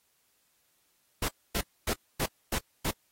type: noise bursts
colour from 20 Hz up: pink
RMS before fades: -30 dBFS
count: 6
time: 1.22-2.91 s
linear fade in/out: 5 ms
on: 65 ms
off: 260 ms
effects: white hiss -71 dBFS RMS until 3.11 s + AAC 48 kbps